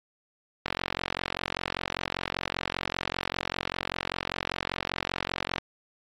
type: click train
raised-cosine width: 0.3 ms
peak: -11 dBFS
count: 223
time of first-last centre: 0.66-5.582 s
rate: 45.1 Hz
effects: AAC 48 kbps